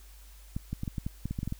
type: clicks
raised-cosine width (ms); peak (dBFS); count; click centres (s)
5; -20; 12; 0.565 / 0.73 / 0.834 / 0.878 / 0.982 / 1.065 / 1.256 / 1.31 / 1.389 / 1.431 / 1.476 / 1.524
effects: added 50 Hz sine -49 dBFS peak until 1.59 s + white hiss -58 dBFS RMS until 1.59 s